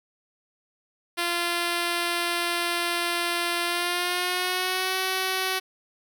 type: tone with pitch glide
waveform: 5% pulse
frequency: 345.4 to 376.7 Hz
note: F4 to F#4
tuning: -19 to +31 cents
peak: -13 dBFS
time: 1.17-5.6 s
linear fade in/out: 20 ms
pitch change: +150 cents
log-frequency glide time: 3.64-4.96 s
effects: none